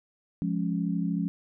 sine chord, Db major, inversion first, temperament equal, 174.61 / 207.7 / 277.2 Hz, F3 / Ab3 / Db4, 0 / 0 / 0 cents, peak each -28 / -31 / -32 dBFS, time 0.42-1.28 s, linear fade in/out 0 ms, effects none

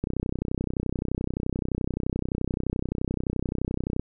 click train, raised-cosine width 3 ms, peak -14 dBFS, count 126, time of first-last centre 0.04-3.996 s, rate 31.6 Hz, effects none

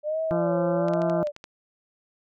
sine tone with vibrato, 590 Hz, D5, 8 cents sharp, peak -24 dBFS, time 0.03-1.32 s, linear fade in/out 50 ms, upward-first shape sine, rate 1.2 Hz, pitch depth 150 cents each way
harmonic tone, 171 Hz, F3, 36 cents flat, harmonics 1 / 2 / 3 / 4 / 5 / 6 / 7 / 8 / 9, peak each -27 / -28 / -37 / -33 / -37 / -40 / -40 / -41 / -46 dBFS, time 0.31-1.23 s, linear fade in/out 0 ms
clicks, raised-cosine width 0.2 ms, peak -23 dBFS, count 7, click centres 0.884 / 0.936 / 1.019 / 1.098 / 1.271 / 1.364 / 1.441 s
effects none

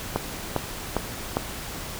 click train, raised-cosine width 1 ms, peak -8 dBFS, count 4, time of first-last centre 0.16-1.37 s, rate 2.48 Hz, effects pink hiss -35 dBFS RMS until 1.99 s

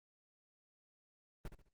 brown noise with echo, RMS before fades -42 dBFS, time 1.45-1.48 s, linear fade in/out 2 ms, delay 69 ms, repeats 3, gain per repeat -9 dB, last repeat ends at 1.687 s, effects Opus 24 kbps

